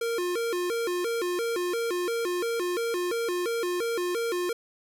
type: tone with vibrato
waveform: square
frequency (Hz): 406.1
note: G#4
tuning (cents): -39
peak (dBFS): -27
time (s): 0.01-4.53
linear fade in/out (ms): 5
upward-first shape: square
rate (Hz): 2.9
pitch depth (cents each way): 230
effects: none